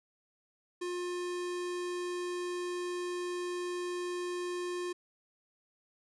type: tone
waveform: square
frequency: 355.5 Hz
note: F4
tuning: 31 cents sharp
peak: -35 dBFS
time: 0.81-4.93 s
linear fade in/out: 10 ms
effects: resampled to 24000 Hz